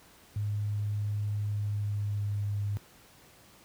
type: tone with pitch glide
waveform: sine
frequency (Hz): 103.83 to 101.99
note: G#2 to G#2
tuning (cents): 0 to -31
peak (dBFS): -28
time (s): 0.36-2.77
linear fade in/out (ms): 0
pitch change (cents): -31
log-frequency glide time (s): 1.39-2.66
effects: pink hiss -57 dBFS RMS until 3.64 s + high-pass 60 Hz 12 dB/octave